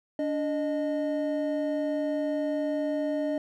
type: tone pair together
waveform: triangle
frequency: 290.2 / 615 Hz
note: D4 / D#5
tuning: -21 / -20 cents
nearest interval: octave + minor second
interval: 1301 cents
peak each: -27 dBFS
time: 0.19-3.38 s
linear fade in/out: 2 ms
effects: none